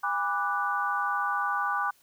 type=chord; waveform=sine; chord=G# half-diminished seventh; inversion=none; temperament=equal with one note detuned; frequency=812.1 / 987.8 / 1174.7 / 1480 Hz; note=G#5 / B5 / D6 / F#6; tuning=-39 / 0 / 0 / 0 cents; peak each=-32 / -34 / -29 / -31 dBFS; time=0.03-1.91 s; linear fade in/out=10 ms; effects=white hiss -63 dBFS RMS until 2.02 s